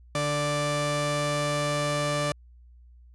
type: tone pair together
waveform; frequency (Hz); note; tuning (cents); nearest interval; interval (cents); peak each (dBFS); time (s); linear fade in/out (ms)
sawtooth; 146.83 / 587.3; D3 / D5; 0 / 0; 2 octaves; 2400; -25 / -22; 0.15-2.32; 2
effects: added 60 Hz sine -49 dBFS peak until 3.14 s + resampled to 24000 Hz